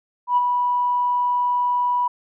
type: tone with ADSR envelope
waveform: sine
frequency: 980 Hz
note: B5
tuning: 14 cents flat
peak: -12 dBFS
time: 0.27-2.08 s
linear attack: 99 ms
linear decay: 27 ms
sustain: -5 dB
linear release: 7 ms
effects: tanh soft clip ceiling -8 dBFS